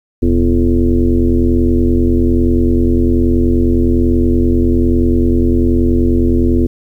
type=tone with frequency modulation; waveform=sine; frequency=159.8 Hz; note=D#3; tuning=47 cents sharp; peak=-8 dBFS; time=0.22-6.67 s; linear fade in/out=10 ms; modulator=90.2 Hz; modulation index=2.4; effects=8-bit